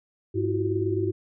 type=tone cluster; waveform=sine; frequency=101.9 / 327.5 / 356.1 / 374.8 Hz; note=G#2 / E4 / F4 / F#4; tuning=-32 / -11 / +34 / +22 cents; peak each=-28 / -29 / -31 / -27 dBFS; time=0.34-1.12 s; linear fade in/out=20 ms; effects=none